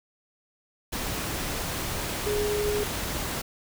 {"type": "tone in noise", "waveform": "sine", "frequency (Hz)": 416, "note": "G#4", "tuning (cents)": 3, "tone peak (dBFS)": -25, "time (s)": [2.26, 2.84], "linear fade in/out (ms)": 10, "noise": "pink", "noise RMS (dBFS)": -31, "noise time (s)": [0.92, 3.42], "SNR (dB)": 3, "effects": []}